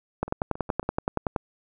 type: two click trains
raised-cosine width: 1 ms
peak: -10 / -23 dBFS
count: 13 / 5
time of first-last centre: 0.23-1.362 / 0.28-0.829 s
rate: 10.6 / 7.28 Hz
effects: none